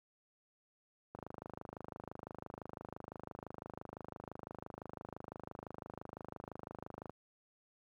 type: click train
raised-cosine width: 1 ms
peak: -30 dBFS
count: 155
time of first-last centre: 1.15-7.096 s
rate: 25.9 Hz
effects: high-pass 80 Hz 12 dB/octave + 12-bit